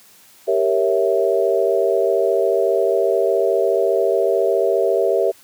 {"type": "chord", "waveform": "sine", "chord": "G diminished seventh", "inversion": "none", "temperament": "equal", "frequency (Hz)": [392, 466.2, 554.4, 659.3], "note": ["G4", "Bb4", "Db5", "Fb5"], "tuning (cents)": [0, 0, 0, 0], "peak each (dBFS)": [-19, -20, -21, -20], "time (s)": [0.47, 5.32], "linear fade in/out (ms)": 20, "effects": ["white hiss -49 dBFS RMS until 5.43 s", "high-pass 80 Hz 12 dB/octave"]}